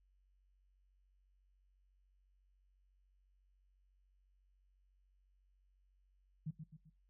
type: tone with echo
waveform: sine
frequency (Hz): 155.6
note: D#3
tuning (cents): 0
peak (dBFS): -38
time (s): 6.46-6.51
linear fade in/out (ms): 10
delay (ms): 130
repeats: 3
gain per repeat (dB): -7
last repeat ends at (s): 6.9
effects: noise-tail reverb RT60 0.2 s tail -19 dB re dry + added 47 Hz sine -70 dBFS peak until 7.09 s